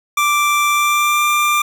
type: tone with pitch glide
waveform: 25% pulse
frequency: 1174.7 to 1189 Hz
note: D6 to D6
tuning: 0 to +21 cents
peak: -9 dBFS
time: 0.17-1.62 s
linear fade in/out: 5 ms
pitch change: +21 cents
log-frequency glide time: 0.71-1.25 s
effects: none